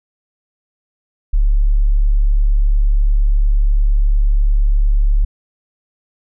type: tone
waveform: sine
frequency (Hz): 35.72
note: D1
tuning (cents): -47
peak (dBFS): -9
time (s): 1.33-5.25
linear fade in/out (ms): 10
effects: none